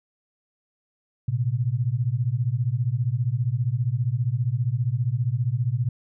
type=beating tone pair; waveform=sine; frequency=114.1 / 129.1 Hz; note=A#2 / C3; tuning=-37 / -23 cents; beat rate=15 Hz; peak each=-24 dBFS; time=1.28-5.89 s; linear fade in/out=5 ms; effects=none